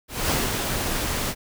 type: noise with ADSR envelope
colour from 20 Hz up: pink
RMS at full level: -22 dBFS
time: 0.08-1.35 s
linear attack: 220 ms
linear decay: 200 ms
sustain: -4 dB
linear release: 54 ms
effects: none